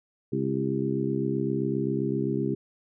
harmonic tone with a mistuned harmonic, 67.7 Hz, C#2, 40 cents flat, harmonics 2 / 3 / 4 / 5 / 6, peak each -31 / -31 / -31 / -31 / -31 dBFS, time 0.32-2.55 s, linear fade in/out 10 ms, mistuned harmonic 6, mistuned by -36 cents, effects none

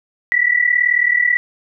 sine tone pair together, 1937.1 / 1975.5 Hz, B6 / B6, -34 / 0 cents, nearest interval unison, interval 34 cents, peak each -15 dBFS, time 0.32-1.37 s, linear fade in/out 0 ms, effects none

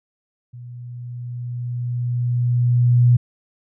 sine tone with level ramp, 121.8 Hz, B2, 24 cents flat, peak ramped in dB -34 to -9 dBFS, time 0.53-3.17 s, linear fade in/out 10 ms, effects none

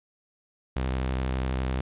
sawtooth tone with vibrato, 64.6 Hz, C2, 21 cents flat, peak -22 dBFS, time 0.76-1.81 s, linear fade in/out 5 ms, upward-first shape sine, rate 12 Hz, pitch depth 31 cents each way, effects resampled to 8000 Hz + 10-bit

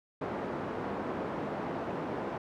pink band-pass noise, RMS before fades -36 dBFS, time 0.21-2.38 s, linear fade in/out 5 ms, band 210 to 1000 Hz, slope 12 dB/octave, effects none

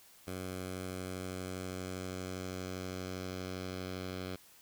10% pulse tone with low-pass filter sweep, 92.5 Hz, F#2, in tune, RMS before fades -41 dBFS, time 0.27-4.36 s, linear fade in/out 5 ms, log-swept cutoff 12000 to 4400 Hz, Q 1.7, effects white hiss -60 dBFS RMS until 4.61 s

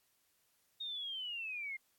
sine linear sweep, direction down, 3729 to 2093 Hz, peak -39 dBFS, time 0.8-1.77 s, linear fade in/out 10 ms, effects white hiss -75 dBFS RMS until 1.98 s + AAC 64 kbps

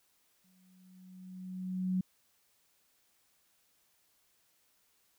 sine tone with exponential growth, 185 Hz, F#3, in tune, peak -27 dBFS, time 0.44-2.01 s, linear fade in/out 5 ms, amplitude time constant 340 ms, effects white hiss -72 dBFS RMS until 5.18 s

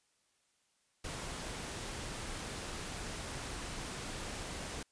pink noise, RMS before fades -42 dBFS, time 1.04-4.83 s, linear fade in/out 5 ms, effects white hiss -75 dBFS RMS until 4.91 s + resampled to 22050 Hz

